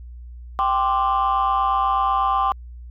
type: chord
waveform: sine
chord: G suspended fourth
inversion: none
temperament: equal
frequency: 784 / 1046.5 / 1174.7 Hz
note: G5 / C6 / D6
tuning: 0 / 0 / 0 cents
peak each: -20 dBFS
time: 0.59-2.52 s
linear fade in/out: 0 ms
effects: tanh soft clip ceiling -12 dBFS + added 60 Hz sine -35 dBFS peak until 2.9 s